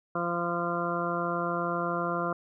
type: harmonic tone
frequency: 172.4 Hz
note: F3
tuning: 22 cents flat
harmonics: 1 / 2 / 3 / 4 / 6 / 7 / 8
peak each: -35 / -35 / -35 / -35 / -35 / -35 / -35 dBFS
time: 0.15-2.33 s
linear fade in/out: 5 ms
effects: none